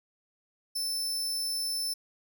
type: tone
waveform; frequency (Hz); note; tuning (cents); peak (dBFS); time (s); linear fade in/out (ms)
sawtooth; 5290; E8; +5; -27; 0.75-1.94; 10
effects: none